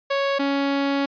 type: tone pair in turn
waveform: sawtooth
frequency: 554.4 / 278.7 Hz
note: C#5 / C#4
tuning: 0 / +9 cents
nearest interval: octave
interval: 1191 cents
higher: first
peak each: -16 dBFS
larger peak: neither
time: 0.1-0.39 / 0.39-1.06 s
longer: second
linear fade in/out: 10 ms
effects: resampled to 11025 Hz